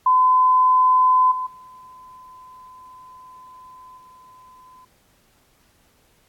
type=tone with level steps; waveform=sine; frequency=1017 Hz; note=C6; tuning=50 cents flat; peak=-12 / -23 / -41 / -45 dBFS; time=0.06-4.85 s; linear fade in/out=5 ms; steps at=1.31 / 1.46 / 3.97 s; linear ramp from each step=10 ms; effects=pink hiss -60 dBFS RMS until 6.28 s + AAC 64 kbps